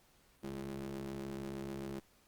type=ring-modulated tone; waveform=30% pulse; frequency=67 Hz; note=C2; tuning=42 cents sharp; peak=-35 dBFS; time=0.43-2 s; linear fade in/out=10 ms; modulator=272 Hz; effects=pink hiss -68 dBFS RMS until 2.27 s + Opus 48 kbps